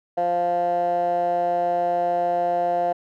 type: tone with band-pass filter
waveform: 15% pulse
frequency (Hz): 174.61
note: F3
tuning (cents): 0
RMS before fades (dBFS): -22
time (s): 0.17-2.93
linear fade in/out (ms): 10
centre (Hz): 660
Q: 6.4
effects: none